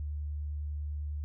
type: tone with vibrato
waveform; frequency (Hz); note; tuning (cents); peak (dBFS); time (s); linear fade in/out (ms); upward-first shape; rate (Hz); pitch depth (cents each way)
sine; 74; D2; +14; -33; 0-1.24; 0; sine; 10; 8
effects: none